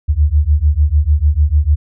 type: beating tone pair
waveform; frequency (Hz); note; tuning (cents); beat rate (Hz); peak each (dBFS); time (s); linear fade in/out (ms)
sine; 71.3 / 78; C#2 / D#2; +49 / +5; 6.7; -12; 0.08-1.76; 20
effects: none